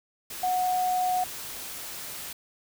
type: tone in noise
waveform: sine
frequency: 733 Hz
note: F#5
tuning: 16 cents flat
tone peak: -23 dBFS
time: 0.43-1.24 s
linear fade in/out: 5 ms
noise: white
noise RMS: -38 dBFS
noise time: 0.3-2.33 s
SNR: +12 dB
effects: none